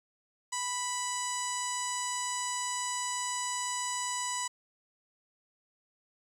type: tone with low-pass filter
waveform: sawtooth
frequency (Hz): 987.8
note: B5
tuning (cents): 0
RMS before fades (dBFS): -34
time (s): 0.52-4.48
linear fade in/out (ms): 10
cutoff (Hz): 7700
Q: 7.8
effects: 10-bit